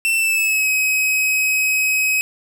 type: tone with pitch glide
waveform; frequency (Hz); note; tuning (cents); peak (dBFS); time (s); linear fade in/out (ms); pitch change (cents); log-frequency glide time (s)
45% pulse; 2682 to 2540; E7 to D#7; +29 to +35; -15; 0.05-2.21; 0; -94; 0.15-0.69
effects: none